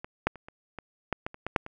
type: clicks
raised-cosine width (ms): 0.5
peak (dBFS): -23 / -8 / -30 / -29 / -23 / -12 / -17 / -28 / -17 / -6 / -25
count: 11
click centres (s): 0.045 / 0.27 / 0.357 / 0.485 / 0.787 / 1.127 / 1.265 / 1.344 / 1.466 / 1.562 / 1.664
effects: none